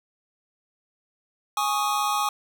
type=chord; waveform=square; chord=Ab suspended fourth; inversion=none; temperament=equal; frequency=830.6 / 1108.7 / 1244.5 Hz; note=Ab5 / Db6 / Eb6; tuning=0 / 0 / 0 cents; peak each=-27 / -28 / -28 dBFS; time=1.57-2.29 s; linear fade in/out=2 ms; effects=none